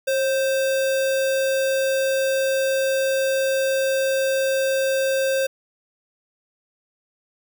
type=tone with sample-and-hold; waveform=sine; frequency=537 Hz; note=C5; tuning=45 cents sharp; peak=-18 dBFS; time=0.07-5.47 s; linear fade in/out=10 ms; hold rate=2100 Hz; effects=none